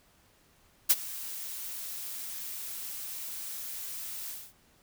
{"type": "noise with ADSR envelope", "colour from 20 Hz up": "blue", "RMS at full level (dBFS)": -19, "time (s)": [0.89, 4.53], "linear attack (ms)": 17, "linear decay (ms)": 37, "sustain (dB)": -20, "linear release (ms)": 240, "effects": ["pink hiss -64 dBFS RMS until 4.82 s"]}